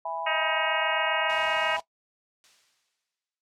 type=chord; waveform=sine; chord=E major; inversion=none; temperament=equal with one note detuned; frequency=659.3 / 824.4 / 987.8 Hz; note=E5 / G#5 / B5; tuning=0 / -13 / 0 cents; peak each=-34 dBFS; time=0.05-1.8 s; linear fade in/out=5 ms
type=harmonic tone; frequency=315.9 Hz; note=D#4; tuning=26 cents sharp; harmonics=2 / 3 / 4 / 5 / 6 / 7 / 8 / 9; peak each=-33 / -33 / -33 / -33 / -33 / -33 / -33 / -33 dBFS; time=0.26-1.77 s; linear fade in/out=10 ms
type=noise; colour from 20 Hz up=white; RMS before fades=-40 dBFS; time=1.29-1.81 s; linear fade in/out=10 ms
type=noise with exponential decay; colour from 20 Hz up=blue; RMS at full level=-48 dBFS; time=2.44-3.41 s; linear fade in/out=0 ms; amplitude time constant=210 ms
effects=noise-tail reverb RT60 0.1 s tail -17 dB re dry + low-pass 5000 Hz 12 dB/octave